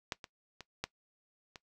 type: clicks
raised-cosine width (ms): 0.2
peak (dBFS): -17 / -27 / -28 / -17 / -29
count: 5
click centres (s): 0.122 / 0.242 / 0.607 / 0.84 / 1.558
effects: noise-tail reverb RT60 0.1 s tail -19 dB re dry

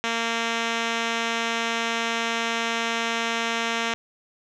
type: tone with low-pass filter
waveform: 5% pulse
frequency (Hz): 230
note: A#3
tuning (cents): -23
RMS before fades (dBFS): -26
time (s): 0.04-3.94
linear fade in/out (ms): 0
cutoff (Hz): 4600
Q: 2.3
effects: none

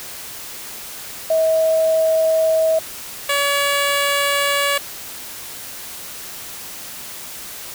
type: tone pair in turn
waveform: sine / 10% pulse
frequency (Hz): 642 / 566.9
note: E5 / C#5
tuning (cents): -46 / +39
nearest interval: major second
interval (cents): 215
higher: first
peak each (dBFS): -13 / -8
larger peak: second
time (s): 1.3-2.79 / 3.29-4.78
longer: neither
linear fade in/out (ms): 5
effects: white hiss -33 dBFS RMS until 7.74 s

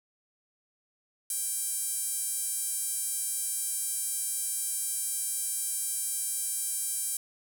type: tone with high-pass filter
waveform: sawtooth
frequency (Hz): 787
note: G5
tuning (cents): +7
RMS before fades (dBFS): -32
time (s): 1.3-7.17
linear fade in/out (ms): 2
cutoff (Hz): 9200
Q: 2.7
effects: none

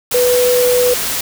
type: tone in noise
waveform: sine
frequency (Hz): 493.9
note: B4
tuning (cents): 0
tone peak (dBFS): -10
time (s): 0.14-0.94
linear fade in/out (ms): 5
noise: white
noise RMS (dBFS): -19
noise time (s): 0.11-1.21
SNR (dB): +6
effects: none

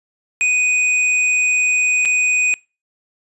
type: tone with dropouts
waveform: square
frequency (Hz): 2489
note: D#7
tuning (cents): 0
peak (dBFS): -14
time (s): 0.41-2.54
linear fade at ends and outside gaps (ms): 0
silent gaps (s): 2.051-2.056
effects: noise-tail reverb RT60 0.3 s tail -25 dB re dry + resampled to 24000 Hz

